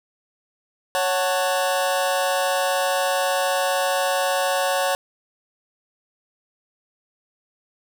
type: chord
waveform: sawtooth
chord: F# minor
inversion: second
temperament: just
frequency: 555 / 740 / 888 Hz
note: C#5 / F#5 / A5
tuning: +2 / 0 / +16 cents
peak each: -18 / -20 / -24 dBFS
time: 0.95-4.95 s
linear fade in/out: 0 ms
effects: 9-bit